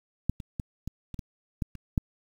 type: clicks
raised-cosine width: 5 ms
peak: -12 / -26 / -19 / -21 / -26 / -22 / -16 / -29 / -11 dBFS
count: 9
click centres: 0.296 / 0.402 / 0.598 / 0.876 / 1.143 / 1.192 / 1.622 / 1.753 / 1.978 s
effects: 8-bit